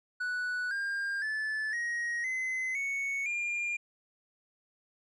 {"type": "tone with pitch steps", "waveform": "triangle", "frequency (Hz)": [1480, 1604.7, 1739.8, 1886.3, 2045, 2217, 2404], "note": ["F#6", "G6", "A6", "A#6", "C7", "C#7", "D7"], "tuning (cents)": [0, 40, -20, 20, -40, 0, 40], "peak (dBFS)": -29, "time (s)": [0.2, 3.77], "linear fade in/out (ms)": 10, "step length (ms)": 510, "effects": ["resampled to 24000 Hz"]}